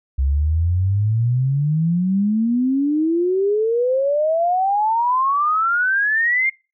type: exponential sweep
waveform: sine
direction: up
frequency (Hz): 65.41 to 2142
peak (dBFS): -15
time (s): 0.18-6.5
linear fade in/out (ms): 10
effects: noise-tail reverb RT60 0.3 s tail -24 dB re dry